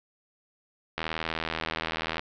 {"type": "click train", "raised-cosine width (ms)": 0.3, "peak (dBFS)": -13, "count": 99, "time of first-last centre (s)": [0.98, 2.194], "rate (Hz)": 80.7, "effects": ["low-pass 5000 Hz 12 dB/octave"]}